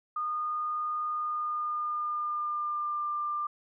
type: tone with pitch glide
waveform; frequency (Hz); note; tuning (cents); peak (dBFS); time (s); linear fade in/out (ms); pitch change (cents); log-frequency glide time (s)
sine; 1224 to 1191.9; D#6 to D6; -29 to +25; -29; 0.16-3.47; 5; -46; 1.09-3.09
effects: none